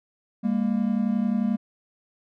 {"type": "tone pair together", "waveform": "triangle", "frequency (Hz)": [201.8, 233.1], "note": ["G#3", "A#3"], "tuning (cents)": [-49, 0], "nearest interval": "major second", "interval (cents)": 249, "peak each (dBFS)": -22, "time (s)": [0.43, 1.57], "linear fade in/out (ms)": 20, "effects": []}